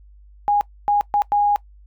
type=tone bursts at uneven times; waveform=sine; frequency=822 Hz; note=G#5; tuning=18 cents flat; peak=-14 dBFS; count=4; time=0.48-0.61 / 0.88-1.01 / 1.14-1.22 / 1.32-1.56 s; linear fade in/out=0 ms; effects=noise-tail reverb RT60 0.1 s tail -21 dB re dry + added 50 Hz sine -44 dBFS peak until 1.86 s